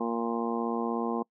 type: harmonic tone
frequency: 116.4 Hz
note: A#2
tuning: 2 cents flat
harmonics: 2 / 3 / 4 / 5 / 6 / 7 / 8 / 9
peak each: -31 / -35 / -34 / -45 / -39 / -38 / -42 / -37 dBFS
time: 0-1.23 s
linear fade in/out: 10 ms
effects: noise-tail reverb RT60 0.1 s tail -26 dB re dry